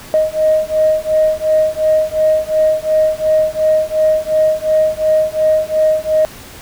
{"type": "beating tone pair", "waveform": "sine", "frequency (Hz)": [622.3, 625.1], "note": ["D#5", "D#5"], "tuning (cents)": [0, 8], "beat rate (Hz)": 2.8, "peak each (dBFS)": -13, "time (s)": [0.14, 6.25], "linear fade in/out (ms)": 0, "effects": ["tanh soft clip ceiling -3 dBFS", "pink hiss -35 dBFS RMS until 6.61 s"]}